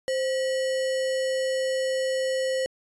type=tone with sample-and-hold; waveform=sine; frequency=523.3 Hz; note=C5; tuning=in tune; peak=-23 dBFS; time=0.08-2.66 s; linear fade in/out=0 ms; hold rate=2450 Hz; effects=resampled to 22050 Hz